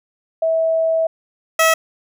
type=tone pair in turn; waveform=sine / 15% pulse; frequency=650 / 646.8 Hz; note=E5 / E5; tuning=-24 / -33 cents; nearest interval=unison; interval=9 cents; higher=first; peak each=-14 / -5 dBFS; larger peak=second; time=0.42-1.07 / 1.59-1.74 s; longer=first; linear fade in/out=5 ms; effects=none